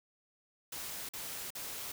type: noise bursts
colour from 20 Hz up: white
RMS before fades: -42 dBFS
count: 3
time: 0.72-1.92 s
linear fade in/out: 5 ms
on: 370 ms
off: 45 ms
effects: none